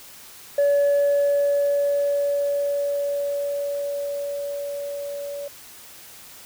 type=tone with level ramp; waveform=sine; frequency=570 Hz; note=C#5; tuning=48 cents sharp; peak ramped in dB=-13 to -29 dBFS; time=0.58-5.48 s; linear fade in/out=5 ms; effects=tanh soft clip ceiling -14 dBFS + white hiss -44 dBFS RMS until 6.45 s